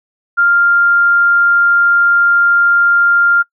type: tone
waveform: sine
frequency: 1396.9 Hz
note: F6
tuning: in tune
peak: -7 dBFS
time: 0.37-3.43 s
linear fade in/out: 20 ms
effects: noise-tail reverb RT60 0.1 s tail -23 dB re dry